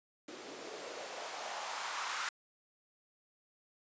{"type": "noise with band-pass filter sweep", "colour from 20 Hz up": "blue", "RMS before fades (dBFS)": -42, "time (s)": [0.28, 2.29], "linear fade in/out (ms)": 2, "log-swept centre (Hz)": [310, 1300], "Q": 2.3, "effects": ["resampled to 16000 Hz"]}